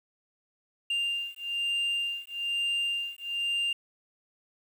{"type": "beating tone pair", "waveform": "sine", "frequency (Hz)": [2794, 2795.1], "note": ["F7", "F7"], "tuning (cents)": [0, 1], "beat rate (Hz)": 1.1, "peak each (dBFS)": -29, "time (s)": [0.9, 3.73], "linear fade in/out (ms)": 5, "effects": ["tanh soft clip ceiling -25 dBFS", "9-bit"]}